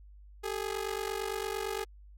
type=ring-modulated tone; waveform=sawtooth; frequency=415.3 Hz; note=G#4; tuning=in tune; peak=-26 dBFS; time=0.43-1.85 s; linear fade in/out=20 ms; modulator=24.4 Hz; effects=added 50 Hz sine -50 dBFS peak until 2.17 s + AAC 64 kbps